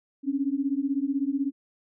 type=beating tone pair; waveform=sine; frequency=268.8 / 284.8 Hz; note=C4 / C#4; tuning=+47 / +47 cents; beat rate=16 Hz; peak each=-27 dBFS; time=0.23-1.52 s; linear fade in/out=50 ms; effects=none

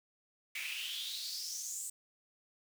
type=noise with high-pass filter sweep; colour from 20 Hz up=pink; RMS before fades=-41 dBFS; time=0.55-1.9 s; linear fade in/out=5 ms; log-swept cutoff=2200 to 8100 Hz; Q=6.3; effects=none

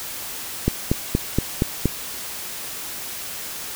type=click train; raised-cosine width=3 ms; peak=-4 dBFS; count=6; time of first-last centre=0.68-1.856 s; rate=4.25 Hz; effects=white hiss -32 dBFS RMS until 3.75 s

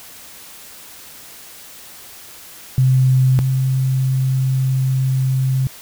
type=tone pair in turn; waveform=sine; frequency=130 / 131.59 Hz; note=C3 / C3; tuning=-11 / +10 cents; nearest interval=unison; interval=21 cents; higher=second; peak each=-10 / -14 dBFS; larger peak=first; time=2.78-3.39 / 3.39-5.67 s; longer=second; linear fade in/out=0 ms; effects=white hiss -39 dBFS RMS until 5.81 s

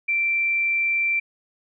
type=tone; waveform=sine; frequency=2349 Hz; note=D7; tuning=in tune; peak=-19 dBFS; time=0.08-1.2 s; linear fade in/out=10 ms; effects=none

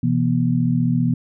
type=tone cluster; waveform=sine; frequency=126.6 / 166.5 / 241.5 Hz; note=B2 / E3 / B3; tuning=+43 / +18 / -39 cents; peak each=-20 dBFS; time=0.03-1.14 s; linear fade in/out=5 ms; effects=none

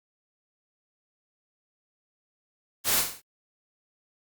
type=noise with echo; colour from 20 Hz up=white; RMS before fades=-24 dBFS; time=2.84-3.04 s; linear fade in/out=50 ms; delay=45 ms; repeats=4; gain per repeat=-6 dB; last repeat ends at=3.22 s; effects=Opus 48 kbps

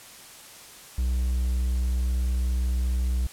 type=tone; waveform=triangle; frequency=62.3 Hz; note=B1; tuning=16 cents sharp; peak=-20 dBFS; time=0.98-3.27 s; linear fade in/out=5 ms; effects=white hiss -46 dBFS RMS until 3.32 s + low-pass 12000 Hz 12 dB/octave

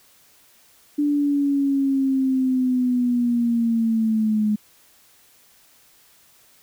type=linear sweep; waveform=sine; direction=down; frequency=293.7 to 210 Hz; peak=-17 dBFS; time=0.98-4.56 s; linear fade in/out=10 ms; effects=white hiss -55 dBFS RMS until 6.62 s

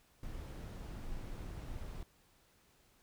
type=noise; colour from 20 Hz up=brown; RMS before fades=-44 dBFS; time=0.23-2.03 s; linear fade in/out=2 ms; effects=pink hiss -69 dBFS RMS until 3.02 s

